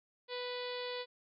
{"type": "harmonic tone", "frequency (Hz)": 493.9, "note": "B4", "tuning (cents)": 0, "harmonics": [1, 2, 3, 4, 5, 6, 7, 8, 9, 10], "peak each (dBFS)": [-40, -47, -53, -49, -51, -52, -48, -50, -50, -60], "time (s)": [0.28, 1.06], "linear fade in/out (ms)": 50, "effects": []}